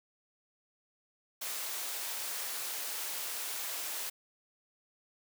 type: high-pass noise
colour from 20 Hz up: white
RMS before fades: -38 dBFS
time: 1.41-4.1 s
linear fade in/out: 10 ms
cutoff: 460 Hz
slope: 12 dB/octave
effects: none